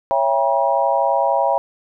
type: chord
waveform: sine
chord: C# diminished seventh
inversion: none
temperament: just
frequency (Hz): 554.4 / 665.2 / 798.3 / 957.9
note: C#5 / E5 / G5 / Bb5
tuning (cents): 0 / +16 / +31 / +47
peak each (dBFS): -20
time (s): 0.11-1.58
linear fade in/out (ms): 0
effects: none